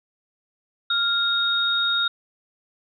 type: tone pair together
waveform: sine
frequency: 1396.9 / 3729 Hz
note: F6 / A#7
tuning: 0 / 0 cents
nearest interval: octave + perfect fourth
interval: 1700 cents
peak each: -23 / -21 dBFS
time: 0.9-2.08 s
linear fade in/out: 5 ms
effects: none